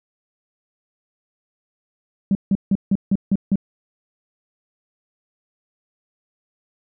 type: tone bursts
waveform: sine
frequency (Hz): 196.3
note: G3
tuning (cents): +3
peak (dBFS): -12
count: 7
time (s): 2.31-3.557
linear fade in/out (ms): 2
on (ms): 41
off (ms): 160
effects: tanh soft clip ceiling -10 dBFS